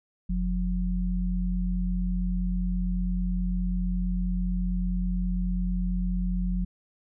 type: tone pair together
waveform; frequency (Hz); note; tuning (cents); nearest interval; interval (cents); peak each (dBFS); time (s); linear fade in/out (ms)
sine; 45.41 / 180.6; F#1 / F#3; -32 / -42; 2 octaves; 2390; -26 / -28; 0.29-6.65; 10
effects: none